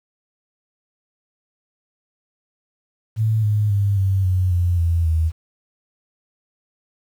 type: tone with pitch steps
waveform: sine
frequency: 110 / 105.21 / 100.64 / 96.26 / 92.07 / 88.07 / 84.24 / 80.57 Hz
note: A2 / G#2 / G2 / G2 / F#2 / F2 / E2 / E2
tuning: 0 / +23 / +46 / -31 / -8 / +15 / +38 / -39 cents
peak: -15 dBFS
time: 3.16-5.32 s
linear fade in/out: 50 ms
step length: 270 ms
effects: 8-bit